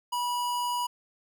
square tone, 974 Hz, B5, 24 cents flat, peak -28 dBFS, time 0.12-0.87 s, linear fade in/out 10 ms, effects none

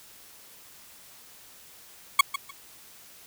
20% pulse tone with echo, 1108.7 Hz, C#6, in tune, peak -8 dBFS, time 2.19-2.21 s, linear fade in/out 5 ms, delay 150 ms, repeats 2, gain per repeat -13 dB, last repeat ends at 2.51 s, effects white hiss -51 dBFS RMS until 3.26 s

